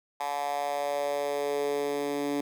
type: tone with high-pass filter sweep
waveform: 10% pulse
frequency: 143.5 Hz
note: D3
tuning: 40 cents flat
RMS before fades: -30 dBFS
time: 0.2-2.41 s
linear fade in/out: 5 ms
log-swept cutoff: 830 to 300 Hz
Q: 3.9
effects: none